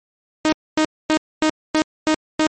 sawtooth tone bursts, 311.1 Hz, D#4, in tune, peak -10 dBFS, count 7, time 0.45-2.468 s, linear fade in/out 0 ms, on 74 ms, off 250 ms, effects MP3 32 kbps

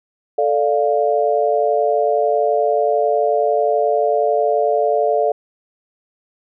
sine chord, D minor, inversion second, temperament equal, 440 / 587.3 / 698.5 Hz, A4 / D5 / F5, 0 / 0 / 0 cents, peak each -18 dBFS, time 0.38-5.32 s, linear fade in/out 5 ms, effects none

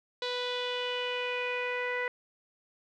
sawtooth tone with low-pass filter sweep, 493.9 Hz, B4, in tune, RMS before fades -33 dBFS, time 0.22-2.08 s, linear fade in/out 2 ms, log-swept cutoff 3900 to 2000 Hz, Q 4.8, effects none

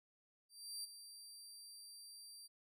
25% pulse tone with ADSR envelope, 4699 Hz, D8, in tune, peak -38 dBFS, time 0.49-2.48 s, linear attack 350 ms, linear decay 16 ms, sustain -11 dB, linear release 22 ms, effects none

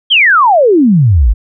sine exponential sweep, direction down, 3333 to 46.25 Hz, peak -4 dBFS, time 0.1-1.34 s, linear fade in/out 20 ms, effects none

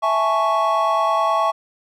triangle chord, A major seventh, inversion second, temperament equal, 659.3 / 830.6 / 880 / 1108.7 Hz, E5 / G#5 / A5 / C#6, 0 / 0 / 0 / 0 cents, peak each -19 / -22 / -23 / -17 dBFS, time 0.02-1.52 s, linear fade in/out 20 ms, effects none

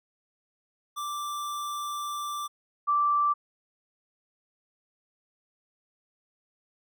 square / sine tone pair in turn, 1174.7 / 1169.6 Hz, D6 / D6, 0 / -7 cents, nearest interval unison, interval 7 cents, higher first, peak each -32 / -21 dBFS, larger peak second, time 0.96-2.48 / 2.87-3.34 s, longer first, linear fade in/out 20 ms, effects none

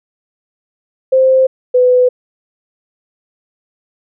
sine tone pair in turn, 523.3 / 500 Hz, C5 / B4, 0 / +21 cents, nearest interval minor second, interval 79 cents, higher first, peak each -6 dBFS, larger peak neither, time 1.12-1.47 / 1.74-2.09 s, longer neither, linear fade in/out 10 ms, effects none

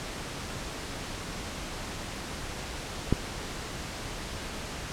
click, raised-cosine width 3 ms, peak -9 dBFS, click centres 3.126 s, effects pink hiss -37 dBFS RMS until 4.92 s + low-pass 8000 Hz 12 dB/octave

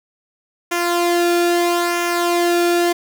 sawtooth tone with flanger, 346.9 Hz, F4, 12 cents flat, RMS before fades -17 dBFS, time 0.71-2.93 s, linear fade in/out 10 ms, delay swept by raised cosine 0.23 to 1.01 ms, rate 0.77 Hz, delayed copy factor -0.55, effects none

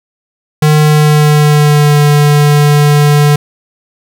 square tone with pitch glide, 152 to 146.99 Hz, D#3 to D3, -40 to +2 cents, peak -5 dBFS, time 0.62-3.36 s, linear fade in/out 5 ms, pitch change -58 cents, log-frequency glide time 0.79-2 s, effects none

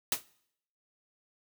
white noise with exponential decay, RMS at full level -24 dBFS, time 0.12-0.23 s, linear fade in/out 2 ms, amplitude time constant 23 ms, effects noise-tail reverb RT60 0.7 s tail -22 dB re dry

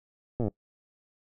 slowing click train, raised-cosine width 2 ms, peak -17 dBFS, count 10, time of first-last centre 0.4-0.481 s, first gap 8 ms, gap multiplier 1.03, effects noise-tail reverb RT60 0.1 s tail -22 dB re dry

